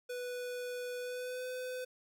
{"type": "tone with pitch glide", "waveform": "square", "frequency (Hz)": [493.7, 505.5], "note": ["B4", "B4"], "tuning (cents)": [-1, 40], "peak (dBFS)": -39, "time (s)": [0.09, 1.85], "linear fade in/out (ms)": 10, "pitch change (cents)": 41, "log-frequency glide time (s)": [0.99, 1.46], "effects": ["11-bit"]}